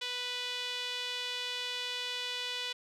sawtooth tone with band-pass filter, 493.9 Hz, B4, in tune, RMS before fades -37 dBFS, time 0.01-2.73 s, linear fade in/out 10 ms, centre 3400 Hz, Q 2.8, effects none

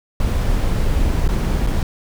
brown noise with dropouts, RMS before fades -17 dBFS, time 0.2-1.83 s, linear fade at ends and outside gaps 2 ms, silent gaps 1.279-1.288 / 1.667-1.671 s, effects none

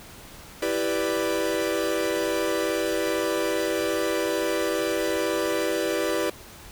45% pulse chord, E minor seventh, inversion none, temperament equal, 329.6 / 392 / 493.9 / 587.3 Hz, E4 / G4 / B4 / D5, 0 / 0 / 0 / 0 cents, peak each -29 dBFS, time 0.62-6.3 s, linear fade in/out 5 ms, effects pink hiss -45 dBFS RMS until 6.71 s

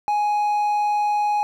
triangle tone, 833 Hz, G#5, 5 cents sharp, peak -16 dBFS, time 0.08-1.43 s, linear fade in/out 0 ms, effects none

